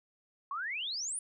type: exponential sweep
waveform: sine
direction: up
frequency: 1065 to 10110 Hz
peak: -34 dBFS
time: 0.51-1.19 s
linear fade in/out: 2 ms
effects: none